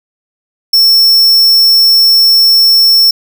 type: tone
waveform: square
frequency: 5400 Hz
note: E8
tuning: 41 cents sharp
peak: -4 dBFS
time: 0.73-3.11 s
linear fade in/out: 5 ms
effects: none